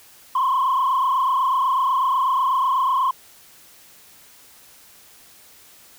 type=tone with frequency modulation; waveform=sine; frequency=1048 Hz; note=C6; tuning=2 cents sharp; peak=-15 dBFS; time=0.35-3.11 s; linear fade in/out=5 ms; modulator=28.1 Hz; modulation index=1.9; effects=tanh soft clip ceiling -14 dBFS + white hiss -49 dBFS RMS until 5.98 s